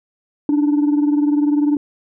sine tone pair together, 291 / 311.1 Hz, D4 / D#4, -16 / 0 cents, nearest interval minor second, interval 116 cents, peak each -12 / -18 dBFS, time 0.49-1.77 s, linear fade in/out 2 ms, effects tanh soft clip ceiling -10 dBFS

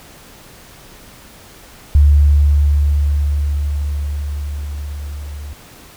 sine tone with level ramp, 72.6 Hz, D2, 19 cents flat, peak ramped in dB -5 to -26 dBFS, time 1.95-5.53 s, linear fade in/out 0 ms, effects pink hiss -41 dBFS RMS until 5.96 s

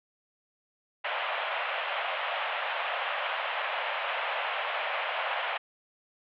pink band-pass noise, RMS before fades -32 dBFS, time 1.04-5.58 s, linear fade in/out 10 ms, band 570 to 3200 Hz, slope 48 dB/octave, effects none

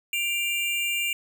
square tone pair together, 2368 / 2794 Hz, D7 / F7, +14 / 0 cents, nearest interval minor third, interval 286 cents, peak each -28 dBFS, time 0.13-1.13 s, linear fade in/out 2 ms, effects none

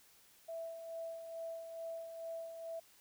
sine tone with tremolo, 660 Hz, E5, 2 cents sharp, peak -40 dBFS, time 0.48-2.8 s, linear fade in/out 10 ms, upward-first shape sine, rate 2.3 Hz, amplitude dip 50%, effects white hiss -65 dBFS RMS until 3 s

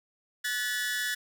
sawtooth tone cluster, 1479 / 1728 / 1933 Hz, F#6 / A6 / B6, -1 / -32 / -38 cents, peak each -33 / -27 / -33 dBFS, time 0.44-1.15 s, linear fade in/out 10 ms, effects none

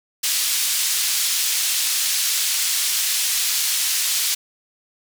pink band-pass noise, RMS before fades -21 dBFS, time 0.23-4.35 s, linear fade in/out 10 ms, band 3700 to 15000 Hz, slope 12 dB/octave, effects none

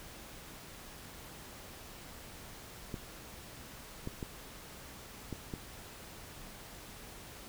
clicks, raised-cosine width 3 ms, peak -25 dBFS, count 5, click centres 2.942 / 4.074 / 4.228 / 5.327 / 5.538 s, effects pink hiss -50 dBFS RMS until 7.48 s

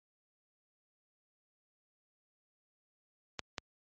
clicks, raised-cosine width 0.2 ms, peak -18 dBFS, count 2, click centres 3.393 / 3.582 s, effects high-pass 60 Hz 12 dB/octave + MP3 32 kbps

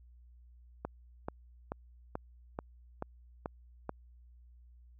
click train, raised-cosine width 1 ms, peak -22 dBFS, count 8, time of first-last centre 0.85-3.893 s, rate 2.3 Hz, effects added 60 Hz sine -55 dBFS peak until 4.99 s

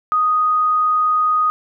sine tone, 1244.5 Hz, D#6, in tune, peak -13 dBFS, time 0.12-1.5 s, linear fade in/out 0 ms, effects none

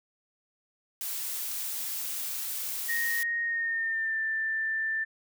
blue noise, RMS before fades -34 dBFS, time 1.01-3.23 s, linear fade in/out 0 ms
sine tone with pitch glide, 1864.7 to 1776.4 Hz, A#6 to A6, 0 to +16 cents, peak -27 dBFS, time 2.88-5.05 s, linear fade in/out 20 ms, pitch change -84 cents, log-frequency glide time 3.43-4.2 s
effects none

